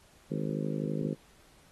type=harmonic tone with a mistuned harmonic; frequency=51.91 Hz; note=G#1; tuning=in tune; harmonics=3 / 4 / 5 / 6 / 7 / 8 / 9 / 10; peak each=-34 / -36 / -38 / -40 / -41 / -42 / -43 / -44 dBFS; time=0.3-1.15 s; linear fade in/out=20 ms; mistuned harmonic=10; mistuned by=+20 cents; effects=pink hiss -61 dBFS RMS until 1.71 s + AAC 32 kbps